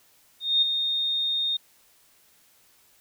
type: tone with ADSR envelope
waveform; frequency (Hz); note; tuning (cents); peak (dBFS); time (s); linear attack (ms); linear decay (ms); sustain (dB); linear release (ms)
sine; 3680; A#7; -23; -16; 0.4-1.57; 220; 13; -7; 7
effects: white hiss -60 dBFS RMS until 3 s